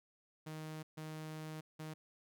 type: tone bursts at uneven times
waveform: sawtooth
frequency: 156.2 Hz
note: D#3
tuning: 7 cents sharp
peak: -40 dBFS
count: 3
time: 0.46-0.83 / 0.97-1.61 / 1.79-1.94 s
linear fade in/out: 10 ms
effects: none